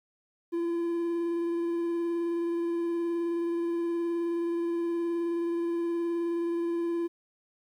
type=tone with vibrato; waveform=triangle; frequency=339.8 Hz; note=F4; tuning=47 cents flat; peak=-25 dBFS; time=0.52-7.08 s; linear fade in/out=20 ms; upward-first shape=square; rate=19 Hz; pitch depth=12 cents each way; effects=11-bit